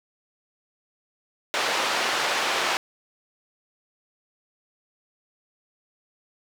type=band-pass noise; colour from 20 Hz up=pink; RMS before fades=-25 dBFS; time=1.54-2.77 s; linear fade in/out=0 ms; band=630 to 4700 Hz; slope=12 dB/octave; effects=none